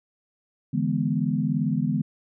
sine chord, E dominant seventh, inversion third, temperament equal, 146.83 / 164.81 / 207.7 / 246.9 Hz, D3 / E3 / G#3 / B3, 0 / 0 / 0 / 0 cents, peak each -27 dBFS, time 0.73-2.02 s, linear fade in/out 10 ms, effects none

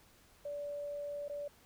sine tone with dropouts, 579 Hz, D5, 25 cents flat, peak -38 dBFS, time 0.45-1.48 s, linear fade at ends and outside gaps 5 ms, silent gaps 1.282-1.296 s, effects pink hiss -64 dBFS RMS until 1.65 s

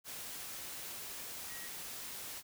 sine tone in noise, 1900 Hz, A#6, 33 cents sharp, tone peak -51 dBFS, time 1.46-1.71 s, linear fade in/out 50 ms, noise white, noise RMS -45 dBFS, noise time 0.04-2.43 s, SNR -9 dB, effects none

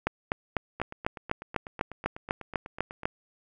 two click trains, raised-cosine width 0.5 ms, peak -10 / -24 dBFS, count 13 / 19, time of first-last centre 0.07-3.055 / 0.8-3.033 s, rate 4.02 / 8.06 Hz, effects none

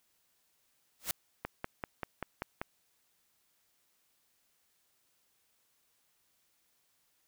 white noise with exponential growth, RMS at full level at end -29 dBFS, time 0.99-1.11 s, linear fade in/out 2 ms, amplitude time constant 24 ms
click train, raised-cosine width 0.5 ms, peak -20 dBFS, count 7, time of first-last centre 1.45-2.615 s, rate 5.15 Hz
effects white hiss -74 dBFS RMS until 7.27 s

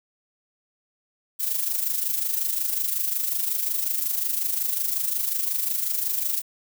violet noise with amplitude modulation, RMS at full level -23 dBFS, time 1.39-6.42 s, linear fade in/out 20 ms, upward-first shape sine, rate 25.5 Hz, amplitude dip 60%, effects none

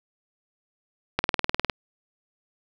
click train, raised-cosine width 0.3 ms, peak -5 dBFS, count 11, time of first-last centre 1.19-1.698 s, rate 19.7 Hz, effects none

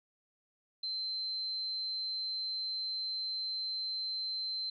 sine tone, 4100 Hz, C8, 36 cents flat, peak -34 dBFS, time 0.83-4.7 s, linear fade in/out 5 ms, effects none

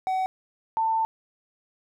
triangle / sine tone pair in turn, 753 / 893.2 Hz, F#5 / A5, +30 / +26 cents, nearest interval minor third, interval 296 cents, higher second, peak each -21 dBFS, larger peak neither, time 0.07-0.26 / 0.77-1.05 s, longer second, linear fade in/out 0 ms, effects none

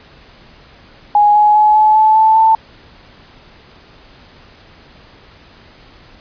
sine tone with pitch steps, 830.6 / 839.8 / 849 / 858.4 / 867.9 / 877.5 / 887.1 Hz, G#5 / G#5 / G#5 / A5 / A5 / A5 / A5, 0 / +19 / +38 / -43 / -24 / -5 / +14 cents, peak -6 dBFS, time 1.15-2.55 s, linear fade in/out 2 ms, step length 200 ms, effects pink hiss -43 dBFS RMS until 6.2 s + resampled to 11025 Hz

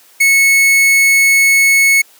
45% pulse tone, 2200 Hz, C#7, 14 cents flat, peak -7 dBFS, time 0.2-2.02 s, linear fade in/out 10 ms, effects white hiss -46 dBFS RMS until 2.19 s + high-pass 300 Hz 12 dB/octave

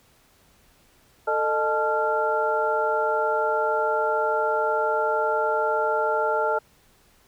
sine tone cluster, 443.4 / 613 / 869 / 1380 Hz, A4 / D#5 / A5 / F6, +13 / -26 / -22 / -21 cents, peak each -26 dBFS, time 1.27-6.59 s, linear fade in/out 10 ms, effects pink hiss -59 dBFS RMS until 7.27 s

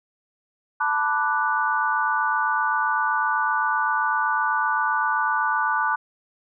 sine chord, B minor seventh, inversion third, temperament equal, 880 / 987.8 / 1174.7 / 1480 Hz, A5 / B5 / D6 / F#6, 0 / 0 / 0 / 0 cents, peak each -25 / -28 / -25 / -24 dBFS, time 0.8-5.96 s, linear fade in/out 10 ms, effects none

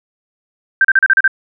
sine tone bursts, 1568 Hz, G6, in tune, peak -6 dBFS, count 7, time 0.81-1.278 s, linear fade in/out 2 ms, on 36 ms, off 36 ms, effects none

